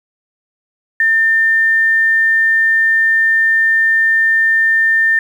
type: tone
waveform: sine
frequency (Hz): 1800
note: A6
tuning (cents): +39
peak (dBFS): -9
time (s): 1-5.19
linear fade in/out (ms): 2
effects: 7-bit